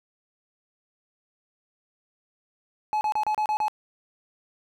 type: tone bursts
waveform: triangle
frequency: 853 Hz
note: G#5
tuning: 46 cents sharp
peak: -20 dBFS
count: 7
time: 2.93-3.682 s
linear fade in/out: 0 ms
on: 80 ms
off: 32 ms
effects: none